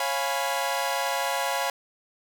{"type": "chord", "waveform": "sawtooth", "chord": "C# dominant seventh", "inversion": "none", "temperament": "equal with one note detuned", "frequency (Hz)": [548.9, 698.5, 830.6, 987.8], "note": ["C#5", "E#5", "G#5", "B5"], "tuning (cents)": [-17, 0, 0, 0], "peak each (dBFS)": -27, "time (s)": [0, 1.7], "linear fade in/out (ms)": 2, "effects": []}